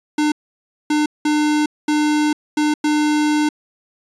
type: tone bursts at uneven times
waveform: square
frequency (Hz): 300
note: D4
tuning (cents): +37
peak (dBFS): -15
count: 6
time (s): 0.18-0.32 / 0.9-1.06 / 1.25-1.66 / 1.88-2.33 / 2.57-2.74 / 2.84-3.49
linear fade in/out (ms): 5
effects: resampled to 22050 Hz